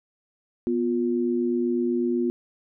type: tone pair together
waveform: sine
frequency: 245.1 / 353.1 Hz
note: B3 / F4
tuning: -13 / +19 cents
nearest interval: tritone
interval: 632 cents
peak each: -24 dBFS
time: 0.67-2.3 s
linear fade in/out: 0 ms
effects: none